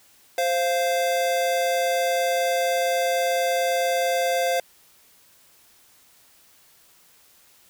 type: tone pair together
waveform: square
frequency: 523.3 / 694.1 Hz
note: C5 / F5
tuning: 0 / -11 cents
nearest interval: perfect fourth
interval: 489 cents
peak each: -24 dBFS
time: 0.38-4.6 s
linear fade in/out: 2 ms
effects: white hiss -56 dBFS RMS until 7.69 s